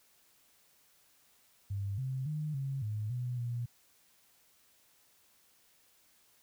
sine tone with pitch steps, 99.4 / 131.4 / 152.3 / 136 / 106.6 / 123.7 / 119.9 Hz, G2 / C3 / D#3 / C#3 / G#2 / B2 / A#2, +25 / +8 / -37 / -33 / +46 / +3 / +49 cents, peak -33 dBFS, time 1.7-3.66 s, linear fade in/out 10 ms, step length 280 ms, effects white hiss -67 dBFS RMS until 6.42 s

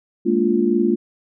sine chord, Bb dominant seventh, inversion third, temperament just, 209.8 / 233.1 / 291.4 / 349.6 Hz, Ab3 / Bb3 / D4 / F4, +18 / 0 / -13 / +2 cents, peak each -21 / -20 / -24 / -18 dBFS, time 0.25-0.96 s, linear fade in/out 20 ms, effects none

